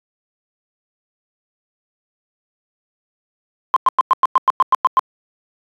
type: tone bursts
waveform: sine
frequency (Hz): 1046.5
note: C6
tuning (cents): 0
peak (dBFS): -7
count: 11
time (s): 3.74-4.993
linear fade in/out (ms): 0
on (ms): 23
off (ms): 100
effects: tanh soft clip ceiling -3 dBFS + high-pass 400 Hz 12 dB/octave